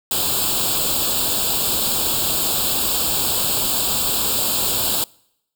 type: noise with comb filter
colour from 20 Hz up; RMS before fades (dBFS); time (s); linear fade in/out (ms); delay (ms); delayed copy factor
white; -20; 0.11-5.04; 2; 0.25; +0.9
effects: noise-tail reverb RT60 0.8 s tail -26 dB re dry